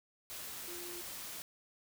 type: tone in noise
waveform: sine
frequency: 349.2 Hz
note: F4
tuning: in tune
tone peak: -48 dBFS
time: 0.68-1.01 s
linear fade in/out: 0 ms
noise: white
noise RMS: -45 dBFS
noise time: 0.3-1.42 s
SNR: -6 dB
effects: none